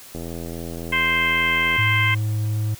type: click train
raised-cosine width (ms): 2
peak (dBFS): -19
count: 136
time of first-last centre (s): 0.15-1.763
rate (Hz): 83.7
type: harmonic tone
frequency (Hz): 523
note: C5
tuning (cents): -1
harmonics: 2 / 3 / 4 / 5 / 6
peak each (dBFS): -26 / -27 / -19 / -28 / -28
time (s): 0.92-2.15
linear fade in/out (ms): 10
type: tone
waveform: triangle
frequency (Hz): 107.2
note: A2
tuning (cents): -45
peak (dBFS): -18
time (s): 1.78-2.75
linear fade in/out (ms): 10
effects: white hiss -43 dBFS RMS until 2.79 s